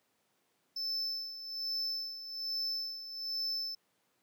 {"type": "tone with tremolo", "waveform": "triangle", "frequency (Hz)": 5274, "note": "E8", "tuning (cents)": 0, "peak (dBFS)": -31, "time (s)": [0.76, 3.75], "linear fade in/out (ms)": 5, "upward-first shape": "sine", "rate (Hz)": 1.2, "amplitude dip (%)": 70, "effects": ["pink hiss -75 dBFS RMS until 4.22 s", "high-pass 200 Hz 12 dB/octave"]}